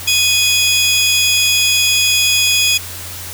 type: tone pair together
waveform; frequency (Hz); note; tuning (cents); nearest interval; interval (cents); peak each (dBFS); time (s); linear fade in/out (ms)
25% pulse; 2489 / 3356; D#7 / G#7; 0 / +17; perfect fourth; 517; -10; 0.07-2.78; 10
effects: added 90 Hz sine -33 dBFS peak until 3.33 s + white hiss -29 dBFS RMS until 3.33 s